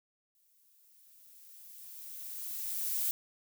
violet noise with exponential growth, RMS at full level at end -31 dBFS, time 0.35-3.11 s, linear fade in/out 1 ms, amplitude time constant 600 ms, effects none

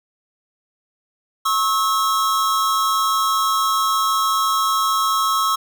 square tone pair together, 1090.6 / 1297 Hz, C#6 / E6, -29 / -28 cents, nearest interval minor third, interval 301 cents, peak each -20 dBFS, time 1.45-5.56 s, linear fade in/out 10 ms, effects none

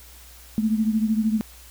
sine beating tone pair, 216 / 229 Hz, A3 / A#3, -32 / -31 cents, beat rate 13 Hz, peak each -20 / -25 dBFS, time 0.58-1.41 s, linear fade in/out 0 ms, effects added 60 Hz sine -47 dBFS peak until 1.7 s + white hiss -48 dBFS RMS until 1.7 s

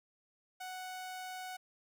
sawtooth tone, 741 Hz, F#5, 2 cents sharp, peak -38 dBFS, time 0.6-1.57 s, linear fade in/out 10 ms, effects none

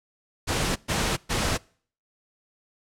pink noise bursts, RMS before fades -25 dBFS, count 3, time 0.47-1.58 s, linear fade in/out 20 ms, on 290 ms, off 120 ms, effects noise-tail reverb RT60 0.5 s tail -25 dB re dry + low-pass 9000 Hz 12 dB/octave

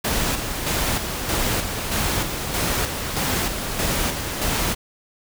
pink noise with tremolo, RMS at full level -22 dBFS, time 0.04-4.75 s, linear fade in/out 10 ms, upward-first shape square, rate 1.6 Hz, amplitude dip 45%, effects none

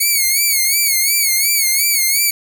5% pulse tone with vibrato, 2217 Hz, C#7, in tune, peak -3 dBFS, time 0-2.31 s, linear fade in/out 10 ms, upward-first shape sine, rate 2.8 Hz, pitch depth 95 cents each way, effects none

